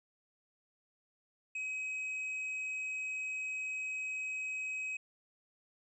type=tone with hard clipping; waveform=sine; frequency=2538 Hz; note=D#7; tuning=34 cents sharp; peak=-37 dBFS; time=1.55-4.97 s; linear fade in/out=5 ms; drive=3 dB; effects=resampled to 22050 Hz